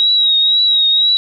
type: tone with vibrato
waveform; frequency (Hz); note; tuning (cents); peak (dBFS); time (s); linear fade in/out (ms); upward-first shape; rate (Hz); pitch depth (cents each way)
sine; 3822; A#7; +43; -9; 0-1.17; 0; triangle; 2; 53
effects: none